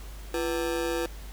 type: ring-modulated tone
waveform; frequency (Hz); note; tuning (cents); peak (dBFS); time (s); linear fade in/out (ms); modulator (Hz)
40% pulse; 416.7; G#4; +6; -23; 0.34-1.06; 2; 74.7
effects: added 50 Hz sine -39 dBFS peak until 1.32 s + pink hiss -49 dBFS RMS until 1.32 s